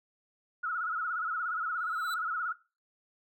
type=tone with vibrato; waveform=sine; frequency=1363 Hz; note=F6; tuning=43 cents flat; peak=-30 dBFS; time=0.63-2.53 s; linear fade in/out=10 ms; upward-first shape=sine; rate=17 Hz; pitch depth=120 cents each way
type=tone with exponential growth; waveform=sawtooth; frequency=3973 Hz; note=B7; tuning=10 cents sharp; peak=-34 dBFS; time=1.77-2.14 s; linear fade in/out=1 ms; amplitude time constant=80 ms
effects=noise-tail reverb RT60 0.3 s tail -19 dB re dry